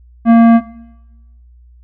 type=tone with tanh clipping; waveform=sine; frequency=230.5 Hz; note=A#3; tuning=19 cents flat; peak=-5 dBFS; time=0.25-0.61 s; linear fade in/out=50 ms; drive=13 dB; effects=noise-tail reverb RT60 1.0 s tail -19 dB re dry + added 60 Hz sine -40 dBFS peak until 1.83 s